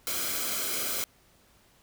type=noise with comb filter; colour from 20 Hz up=white; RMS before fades=-31 dBFS; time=0.07-1.04 s; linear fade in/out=0 ms; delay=1.1 ms; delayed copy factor=-0.6; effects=pink hiss -62 dBFS RMS until 1.82 s